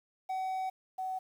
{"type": "tone pair in turn", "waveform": ["triangle", "sine"], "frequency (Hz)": [755, 751.4], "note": ["F#5", "F#5"], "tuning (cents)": [35, 26], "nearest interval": "unison", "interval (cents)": 9, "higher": "first", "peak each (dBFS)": [-30, -33], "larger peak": "first", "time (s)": [[0.29, 0.7], [0.98, 1.19]], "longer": "first", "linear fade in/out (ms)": 10, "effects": ["10-bit"]}